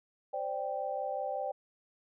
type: chord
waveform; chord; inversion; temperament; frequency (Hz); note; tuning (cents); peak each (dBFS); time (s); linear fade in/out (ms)
sine; C suspended second; none; just; 523.3 / 588.7 / 784.9; C5 / D5 / G5; 0 / +4 / +2; -38 / -37 / -36; 0.33-1.52; 10
effects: none